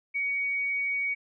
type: tone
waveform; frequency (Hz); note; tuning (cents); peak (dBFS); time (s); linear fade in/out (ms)
sine; 2247; C#7; +23; -26; 0.14-1.15; 20
effects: none